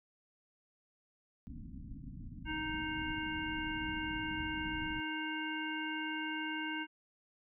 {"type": "low-pass noise", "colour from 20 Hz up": "pink", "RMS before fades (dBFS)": -46, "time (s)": [1.47, 5], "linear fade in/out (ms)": 0, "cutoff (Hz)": 290, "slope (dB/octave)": 96}
{"type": "harmonic tone", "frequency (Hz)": 311.1, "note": "D#4", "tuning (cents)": 0, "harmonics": [1, 3, 5, 7, 9], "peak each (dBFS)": [-40, -44, -41, -45, -44], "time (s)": [2.45, 6.87], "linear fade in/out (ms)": 50}
{"effects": []}